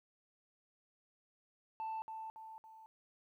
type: tone with echo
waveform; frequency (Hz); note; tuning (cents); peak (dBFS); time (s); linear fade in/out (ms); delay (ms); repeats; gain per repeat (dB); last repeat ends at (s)
sine; 884; A5; +8; -36; 1.8-2.02; 0; 280; 3; -6; 2.86
effects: tanh soft clip ceiling -37 dBFS + 13-bit